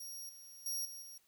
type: tone with level steps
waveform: 20% pulse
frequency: 5630 Hz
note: F8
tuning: 13 cents sharp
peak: -39 / -47 / -31 / -41 / -44 dBFS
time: 0-1.18 s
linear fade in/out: 5 ms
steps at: 0.29 / 0.66 / 0.85 / 1.02 s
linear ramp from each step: 2 ms
effects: white hiss -72 dBFS RMS until 1.27 s